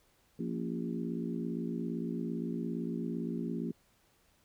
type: harmonic tone with a mistuned harmonic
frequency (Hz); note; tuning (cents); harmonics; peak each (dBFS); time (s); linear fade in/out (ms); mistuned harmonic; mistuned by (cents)
57.6; A#1; -20; 3 / 4 / 5 / 6 / 7; -38 / -37 / -41 / -42 / -45; 0.39-3.72; 5; 5; -57
effects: pink hiss -69 dBFS RMS until 4.44 s